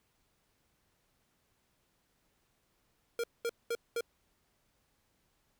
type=tone bursts; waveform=square; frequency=467.7 Hz; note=A#4; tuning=6 cents sharp; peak=-32 dBFS; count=4; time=3.19-4.008 s; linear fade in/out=2 ms; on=47 ms; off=210 ms; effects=pink hiss -75 dBFS RMS until 5.59 s